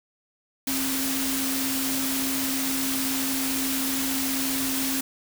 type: tone in noise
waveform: sine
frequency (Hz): 267.3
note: C4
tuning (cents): +37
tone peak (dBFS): -28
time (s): 0.67-5.01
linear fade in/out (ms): 5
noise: white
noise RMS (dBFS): -28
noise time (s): 0.67-5.01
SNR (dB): -3
effects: none